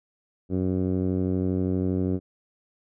10% pulse tone with low-pass filter, 92.5 Hz, F#2, in tune, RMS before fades -25 dBFS, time 0.49-2.2 s, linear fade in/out 50 ms, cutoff 330 Hz, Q 1.1, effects none

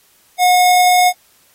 square tone, 724 Hz, F#5, 38 cents flat, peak -9 dBFS, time 0.38-1.13 s, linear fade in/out 50 ms, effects white hiss -53 dBFS RMS until 1.54 s + AAC 48 kbps

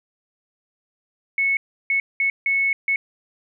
sine tone bursts at uneven times, 2202 Hz, C#7, 12 cents flat, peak -17 dBFS, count 5, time 1.38-1.57 / 1.9-2 / 2.2-2.3 / 2.46-2.73 / 2.88-2.96 s, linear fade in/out 2 ms, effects none

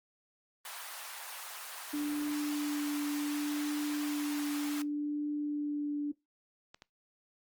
pink high-pass noise, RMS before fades -43 dBFS, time 0.65-4.82 s, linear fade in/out 2 ms, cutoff 790 Hz, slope 24 dB/octave
sine tone with vibrato, 293.7 Hz, D4, in tune, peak -31 dBFS, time 1.93-6.12 s, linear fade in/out 10 ms, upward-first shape triangle, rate 0.67 Hz, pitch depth 11 cents each way
clicks, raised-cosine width 0.2 ms, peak -33 dBFS, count 2, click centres 6.745 / 6.821 s
effects noise-tail reverb RT60 0.2 s tail -22 dB re dry + Opus 24 kbps

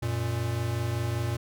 square tone pair together, 92.5 / 117.7 Hz, F#2 / A#2, 0 / +17 cents, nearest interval major third, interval 417 cents, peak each -33 / -29 dBFS, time 0.02-1.37 s, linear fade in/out 10 ms, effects none

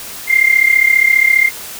sine tone with amplitude modulation, 2100 Hz, C7, 6 cents sharp, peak -4 dBFS, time 0.27-1.51 s, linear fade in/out 50 ms, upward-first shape sine, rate 34.9 Hz, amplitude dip 80%, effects white hiss -29 dBFS RMS until 1.79 s

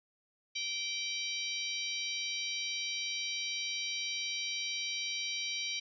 harmonic tone with a mistuned harmonic, 778 Hz, G5, 13 cents flat, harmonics 3 / 4 / 5 / 6 / 7, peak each -39 / -40 / -41 / -42 / -42 dBFS, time 0.55-5.8 s, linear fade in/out 10 ms, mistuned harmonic 7, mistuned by +83 cents, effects none

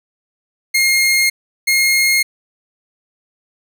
sawtooth tone pair in turn, 2136 / 2145 Hz, C7 / C7, +35 / +42 cents, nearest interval unison, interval 7 cents, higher second, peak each -8 dBFS, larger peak neither, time 0.74-1.3 / 1.67-2.23 s, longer neither, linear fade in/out 10 ms, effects none

